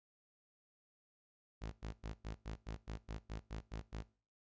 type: tone bursts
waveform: sawtooth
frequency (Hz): 53.9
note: A1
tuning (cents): -35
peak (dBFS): -38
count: 12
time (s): 1.61-4.03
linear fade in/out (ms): 20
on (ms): 110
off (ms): 100
effects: noise-tail reverb RT60 0.4 s tail -20 dB re dry + resampled to 16000 Hz